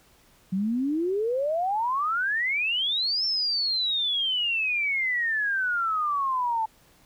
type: exponential two-way sweep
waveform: sine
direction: up then down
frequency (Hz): 181.8 to 5400 to 873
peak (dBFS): -23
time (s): 0.52-6.66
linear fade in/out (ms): 10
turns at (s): 3.25
effects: pink hiss -59 dBFS RMS until 7.05 s